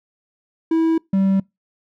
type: tone pair in turn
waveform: triangle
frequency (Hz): 325.5 / 193.54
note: E4 / G3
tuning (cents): -22 / -22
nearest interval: major sixth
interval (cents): 900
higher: first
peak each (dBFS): -12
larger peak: neither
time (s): 0.71-0.98 / 1.13-1.4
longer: neither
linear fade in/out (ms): 5
effects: noise-tail reverb RT60 0.2 s tail -25 dB re dry